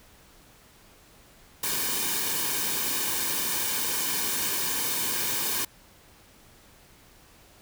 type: noise with comb filter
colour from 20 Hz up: white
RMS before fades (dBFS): -28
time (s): 1.63-5.65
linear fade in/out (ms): 5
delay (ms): 1.5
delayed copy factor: -0.65
effects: pink hiss -55 dBFS RMS until 7.61 s